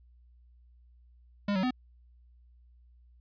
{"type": "tone with pitch steps", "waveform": "square", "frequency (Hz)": [203, 187.7, 253], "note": ["G#3", "F#3", "B3"], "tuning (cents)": [-39, 25, 42], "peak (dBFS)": -27, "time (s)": [1.48, 1.708], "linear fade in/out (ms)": 5, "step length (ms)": 76, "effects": ["added 60 Hz sine -56 dBFS peak until 3.2 s", "resampled to 11025 Hz"]}